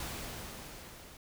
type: noise with level ramp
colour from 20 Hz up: pink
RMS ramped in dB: -39 to -53 dBFS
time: 0-1.17 s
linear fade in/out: 2 ms
effects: none